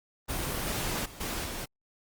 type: noise with level steps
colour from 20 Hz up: pink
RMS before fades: -32 / -47 / -34 / -37 dBFS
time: 0.28-1.66 s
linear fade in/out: 20 ms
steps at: 1.05 / 1.2 / 1.44 s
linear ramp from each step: 10 ms
effects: Opus 24 kbps